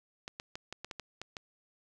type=clicks; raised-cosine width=0.2 ms; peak=-23 dBFS; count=9; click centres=0.279 / 0.399 / 0.555 / 0.726 / 0.846 / 0.912 / 0.997 / 1.216 / 1.368 s; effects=none